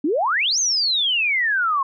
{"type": "exponential two-way sweep", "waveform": "sine", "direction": "up then down", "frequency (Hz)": [270.2, 6520, 1056], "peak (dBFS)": -17, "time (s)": [0.04, 1.83], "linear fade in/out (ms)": 5, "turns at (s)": 0.59, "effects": []}